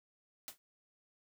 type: noise with exponential decay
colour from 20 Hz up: white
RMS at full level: -41 dBFS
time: 0.48-0.58 s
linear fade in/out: 0 ms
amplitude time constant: 21 ms
effects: none